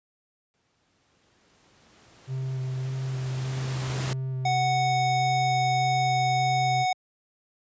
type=noise with exponential growth; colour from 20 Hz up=pink; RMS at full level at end=-32 dBFS; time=0.54-4.13 s; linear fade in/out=0 ms; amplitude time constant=780 ms
type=tone with vibrato; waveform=triangle; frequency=130.8 Hz; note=C3; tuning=in tune; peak=-25 dBFS; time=2.27-6.86 s; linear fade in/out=50 ms; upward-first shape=square; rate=1.7 Hz; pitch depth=11 cents each way
type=tone; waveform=square; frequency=740 Hz; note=F#5; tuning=in tune; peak=-23 dBFS; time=4.45-6.93 s; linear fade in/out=5 ms
effects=high-pass 80 Hz 12 dB/octave + resampled to 16000 Hz